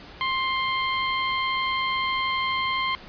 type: tone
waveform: 20% pulse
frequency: 1052 Hz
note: C6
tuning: 9 cents sharp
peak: -18 dBFS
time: 0.21-2.95 s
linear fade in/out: 0 ms
effects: pink hiss -44 dBFS RMS until 3.08 s + resampled to 11025 Hz